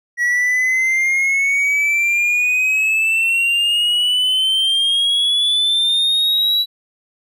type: exponential sweep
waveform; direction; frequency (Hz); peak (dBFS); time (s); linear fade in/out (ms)
triangle; up; 1918 to 3934; -12; 0.17-6.66; 50
effects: none